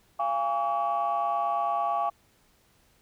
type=tone cluster; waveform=sine; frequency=689 / 818 / 1136 Hz; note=F5 / G#5 / C#6; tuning=-24 / -26 / +42 cents; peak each=-28 dBFS; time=0.19-2.1 s; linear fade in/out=10 ms; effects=tanh soft clip ceiling -18 dBFS + pink hiss -64 dBFS RMS until 3.01 s